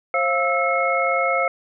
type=tone cluster; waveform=sine; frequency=534 / 692 / 1311 / 2169 Hz; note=C5 / F5 / E6 / C#7; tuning=+35 / -16 / -10 / -38 cents; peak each=-23 dBFS; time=0.14-1.48 s; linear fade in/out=2 ms; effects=none